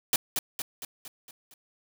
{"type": "noise with echo", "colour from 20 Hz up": "white", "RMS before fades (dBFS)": -23, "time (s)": [0.13, 0.16], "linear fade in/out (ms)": 2, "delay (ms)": 230, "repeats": 6, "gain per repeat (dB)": -5, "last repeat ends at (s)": 1.54, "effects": []}